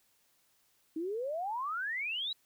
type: exponential sweep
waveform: sine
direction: up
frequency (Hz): 307.1 to 3989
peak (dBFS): -33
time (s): 0.96-2.33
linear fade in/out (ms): 5
effects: white hiss -71 dBFS RMS until 2.45 s